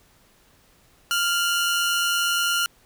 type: tone pair together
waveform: sawtooth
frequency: 1395.7 / 2960 Hz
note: F6 / F#7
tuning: -2 / 0 cents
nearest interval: octave + minor second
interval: 1302 cents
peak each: -18 / -23 dBFS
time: 1.11-2.66 s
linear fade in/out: 0 ms
effects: pink hiss -58 dBFS RMS until 2.85 s